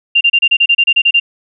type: tone bursts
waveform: sine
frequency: 2784 Hz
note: F7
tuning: 6 cents flat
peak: -6 dBFS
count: 12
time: 0.15-1.2 s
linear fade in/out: 10 ms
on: 60 ms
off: 30 ms
effects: none

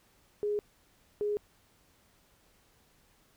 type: tone pair in turn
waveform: sine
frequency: 415.3 / 415.3 Hz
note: G#4 / G#4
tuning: 0 / 0 cents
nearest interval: unison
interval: 0 cents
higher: neither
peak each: -28 dBFS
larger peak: neither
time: 0.43-0.59 / 1.21-1.37 s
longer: neither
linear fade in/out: 0 ms
effects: pink hiss -66 dBFS RMS until 3.36 s

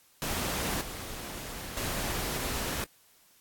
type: noise with level steps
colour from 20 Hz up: pink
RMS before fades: -32 / -40 / -33 dBFS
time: 0.22-2.84 s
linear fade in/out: 0 ms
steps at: 0.81 / 1.77 s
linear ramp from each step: 2 ms
effects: white hiss -62 dBFS RMS until 3.4 s + AAC 64 kbps

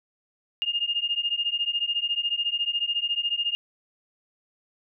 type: beating tone pair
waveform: sine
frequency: 2824 / 2838 Hz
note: F7 / F7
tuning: +19 / +27 cents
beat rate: 14 Hz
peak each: -27 dBFS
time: 0.62-3.55 s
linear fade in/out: 0 ms
effects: none

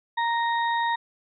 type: harmonic tone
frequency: 932.3 Hz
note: A#5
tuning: in tune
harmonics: 1 / 2 / 4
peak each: -23 / -29 / -35 dBFS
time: 0.17-0.96 s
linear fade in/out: 10 ms
effects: none

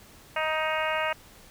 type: harmonic tone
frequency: 313.3 Hz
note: D#4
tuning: 12 cents sharp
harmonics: 2 / 3 / 4 / 5 / 6 / 7 / 8 / 9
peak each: -30 / -32 / -33 / -34 / -35 / -35 / -36 / -37 dBFS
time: 0.36-1.13 s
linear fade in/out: 5 ms
effects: pink hiss -52 dBFS RMS until 1.5 s

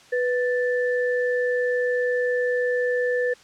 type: tone pair together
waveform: sine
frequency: 493.9 / 1760.1 Hz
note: B4 / A6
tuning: 0 / 0 cents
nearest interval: octave + minor seventh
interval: 2200 cents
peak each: -21 / -27 dBFS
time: 0.12-3.34 s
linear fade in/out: 10 ms
effects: white hiss -51 dBFS RMS until 3.43 s + low-pass 6000 Hz 12 dB/octave

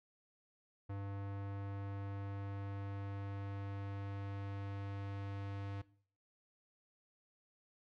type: tone with low-pass filter sweep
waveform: square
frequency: 99.4 Hz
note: G2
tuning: 25 cents sharp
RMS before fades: -43 dBFS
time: 0.89-5.82 s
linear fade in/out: 10 ms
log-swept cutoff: 1500 to 3000 Hz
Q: 0.73
effects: noise-tail reverb RT60 0.5 s tail -19 dB re dry

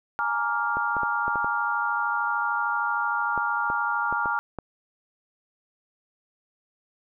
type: chord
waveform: sine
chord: Bb dominant seventh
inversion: third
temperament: just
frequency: 839.1 / 932.3 / 1165.4 / 1398.5 Hz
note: Ab5 / Bb5 / D6 / F6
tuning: +18 / 0 / -14 / +2 cents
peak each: -31 / -29 / -31 / -26 dBFS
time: 0.19-4.39 s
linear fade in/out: 0 ms
type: clicks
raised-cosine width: 1 ms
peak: -18 dBFS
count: 11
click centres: 0.77 / 0.967 / 1.033 / 1.28 / 1.357 / 1.445 / 3.377 / 3.701 / 4.126 / 4.258 / 4.587 s
effects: none

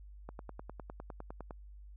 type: click train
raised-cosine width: 1 ms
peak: -30 dBFS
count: 13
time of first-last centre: 0.29-1.508 s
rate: 9.85 Hz
effects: added 50 Hz sine -49 dBFS peak until 1.96 s

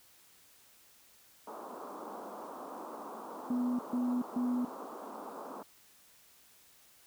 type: band-pass noise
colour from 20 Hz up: white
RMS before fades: -45 dBFS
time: 1.47-5.63 s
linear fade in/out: 5 ms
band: 210 to 1200 Hz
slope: 48 dB/octave
type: tone bursts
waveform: sine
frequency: 246.9 Hz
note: B3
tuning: in tune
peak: -29 dBFS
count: 3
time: 3.5-4.65 s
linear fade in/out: 5 ms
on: 290 ms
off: 140 ms
effects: white hiss -62 dBFS RMS until 7.06 s

